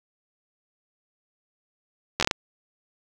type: slowing click train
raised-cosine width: 0.2 ms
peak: -4 dBFS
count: 6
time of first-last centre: 2.2-2.312 s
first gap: 11 ms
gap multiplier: 1.36
effects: none